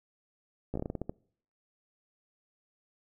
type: slowing click train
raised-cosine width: 2 ms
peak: -21 dBFS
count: 10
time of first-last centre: 0.74-1.095 s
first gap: 15 ms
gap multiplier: 1.23
effects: noise-tail reverb RT60 0.6 s tail -25 dB re dry